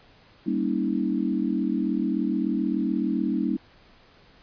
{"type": "tone cluster", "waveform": "sine", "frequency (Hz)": [196.7, 233, 279.8, 320.1], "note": ["G3", "A#3", "C#4", "D#4"], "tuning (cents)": [6, -1, 16, 49], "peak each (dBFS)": -28, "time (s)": [0.46, 3.57], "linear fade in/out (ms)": 10, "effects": ["pink hiss -55 dBFS RMS until 4.42 s", "resampled to 11025 Hz"]}